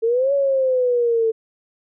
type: exponential two-way sweep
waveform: sine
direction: up then down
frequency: 443.3 to 565 to 443.3 Hz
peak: -15 dBFS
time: 0.02-1.32 s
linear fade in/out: 20 ms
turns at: 0.33 s
effects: none